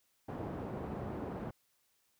pink band-pass noise, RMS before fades -41 dBFS, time 0.28-1.51 s, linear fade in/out 10 ms, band 100 to 750 Hz, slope 12 dB/octave, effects white hiss -75 dBFS RMS until 2.19 s

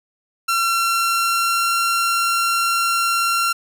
sawtooth tone with pitch glide, 1360 to 1369.5 Hz, F6 to F6, -46 to -34 cents, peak -13 dBFS, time 0.48-3.53 s, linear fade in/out 10 ms, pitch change +12 cents, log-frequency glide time 0.74-1.77 s, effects none

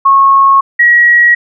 sine tone pair in turn, 1094 / 1909.2 Hz, C#6 / A#6, -23 / +41 cents, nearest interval minor seventh, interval 964 cents, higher second, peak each -3 dBFS, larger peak neither, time 0.05-0.61 / 0.79-1.35 s, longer neither, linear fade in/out 10 ms, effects none

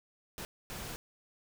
pink noise bursts at uneven times, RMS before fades -42 dBFS, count 2, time 0.38-0.45 / 0.7-0.96 s, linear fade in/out 0 ms, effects none

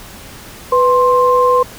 sine tone pair together, 496.4 / 1051.8 Hz, B4 / C6, +9 / +9 cents, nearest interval octave + minor second, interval 1300 cents, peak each -11 dBFS, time 0.72-1.63 s, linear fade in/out 5 ms, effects pink hiss -35 dBFS RMS until 1.78 s

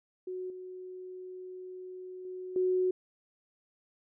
sine tone with level steps, 368.5 Hz, F#4, 7 cents flat, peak -35 / -41 / -38 / -25 dBFS, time 0.27-2.91 s, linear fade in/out 5 ms, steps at 0.5 / 2.25 / 2.56 s, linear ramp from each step 2 ms, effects none

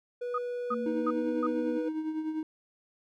triangle tone, 488.2 Hz, B4, 20 cents flat, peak -30 dBFS, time 0.21-1.89 s, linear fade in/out 10 ms
sine tone bursts, 1244.5 Hz, D#6, in tune, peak -28 dBFS, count 4, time 0.34-1.468 s, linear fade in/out 5 ms, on 42 ms, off 320 ms
sine tone with pitch glide, 230.5 to 244.2 Hz, A#3 to B3, -19 to -19 cents, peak -33 dBFS, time 0.7-1.79 s, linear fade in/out 20 ms, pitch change +100 cents, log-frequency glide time 0.86-1.31 s
triangle tone with tremolo, 313.3 Hz, D#4, 12 cents sharp, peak -26 dBFS, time 0.86-2.43 s, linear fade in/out 2 ms, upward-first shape triangle, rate 10 Hz, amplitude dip 60%
effects none

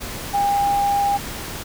sine tone in noise, 805 Hz, G5, 46 cents sharp, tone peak -16 dBFS, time 0.33-1.18 s, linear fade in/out 20 ms, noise pink, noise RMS -31 dBFS, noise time 0-1.64 s, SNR +12 dB, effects none

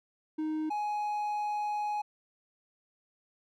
triangle tone pair in turn, 311.1 / 836.3 Hz, D#4 / G#5, 0 / +12 cents, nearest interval octave + perfect fourth, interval 1712 cents, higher second, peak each -28 dBFS, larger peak neither, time 0.38-0.7 / 0.7-2.02 s, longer second, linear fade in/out 10 ms, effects none

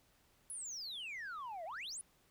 sine exponential two-way sweep, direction down then up, 10710 to 622.3 to 10710 Hz, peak -40 dBFS, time 0.5-2.01 s, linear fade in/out 0 ms, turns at 1.65 s, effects tanh soft clip ceiling -41 dBFS + pink hiss -71 dBFS RMS until 2.3 s

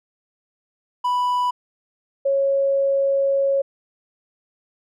triangle / sine tone pair in turn, 987.8 / 550.2 Hz, B5 / C#5, 0 / -13 cents, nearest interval minor seventh, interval 1013 cents, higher first, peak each -16 dBFS, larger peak neither, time 1.04-1.51 / 2.25-3.62 s, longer second, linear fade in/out 10 ms, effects none

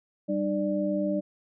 sine tone cluster, 195.2 / 302.8 / 589 Hz, G3 / D#4 / D5, -7 / -47 / +5 cents, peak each -29 dBFS, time 0.28-1.21 s, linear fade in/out 20 ms, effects none

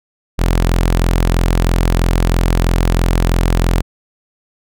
sawtooth tone, 43.06 Hz, F1, 24 cents flat, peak -7 dBFS, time 0.38-3.82 s, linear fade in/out 20 ms, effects none

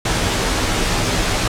pink noise with comb filter, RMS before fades -18 dBFS, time 0.05-1.48 s, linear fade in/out 5 ms, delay 14 ms, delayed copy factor -0.7, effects low-pass 8000 Hz 12 dB/octave

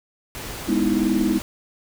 pink noise, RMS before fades -33 dBFS, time 0.35-1.42 s, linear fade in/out 0 ms
sine chord, E major seventh, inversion first, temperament just, 206 / 247.2 / 309 / 329.6 Hz, G#3 / B3 / D#4 / E4, -14 / +2 / -12 / 0 cents, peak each -23 dBFS, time 0.68-1.39 s, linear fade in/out 10 ms
effects none

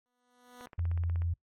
10% pulse tone with exponential growth, 246.5 Hz, B3, 3 cents flat, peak -36 dBFS, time 0.06-0.66 s, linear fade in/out 0 ms, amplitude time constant 130 ms
click train, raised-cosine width 0.5 ms, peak -33 dBFS, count 11, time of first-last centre 0.61-1.22 s, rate 16.4 Hz
sine tone, 85.1 Hz, F2, 44 cents flat, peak -28 dBFS, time 0.78-1.34 s, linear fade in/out 10 ms
effects noise-tail reverb RT60 0.1 s tail -23 dB re dry + MP3 64 kbps

